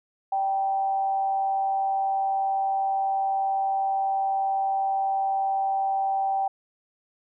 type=tone with frequency modulation; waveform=sine; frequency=779 Hz; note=G5; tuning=11 cents flat; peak=-22 dBFS; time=0.32-6.48 s; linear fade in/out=5 ms; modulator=179 Hz; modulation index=0.22; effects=none